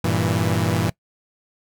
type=chord; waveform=sawtooth; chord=E diminished; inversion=first; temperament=equal; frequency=98 / 116.54 / 164.81 Hz; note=G2 / Bb2 / E3; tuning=0 / 0 / 0 cents; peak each=-19 dBFS; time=0.04-0.9 s; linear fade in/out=5 ms; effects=noise-tail reverb RT60 0.1 s tail -22 dB re dry